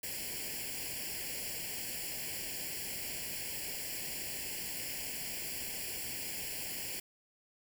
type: noise with comb filter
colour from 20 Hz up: white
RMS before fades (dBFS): -40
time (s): 0.03-7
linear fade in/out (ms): 5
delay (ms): 0.4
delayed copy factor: +1
effects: none